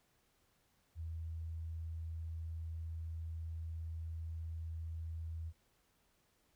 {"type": "tone", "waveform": "sine", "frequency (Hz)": 81.5, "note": "E2", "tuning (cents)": -19, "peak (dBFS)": -40, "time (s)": [0.95, 5.53], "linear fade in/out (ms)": 50, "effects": ["pink hiss -75 dBFS RMS until 6.55 s"]}